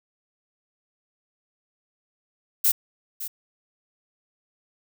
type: noise with echo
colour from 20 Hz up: violet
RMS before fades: -19 dBFS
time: 2.64-2.72 s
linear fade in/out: 10 ms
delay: 560 ms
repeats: 1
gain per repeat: -13 dB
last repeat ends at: 3.28 s
effects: none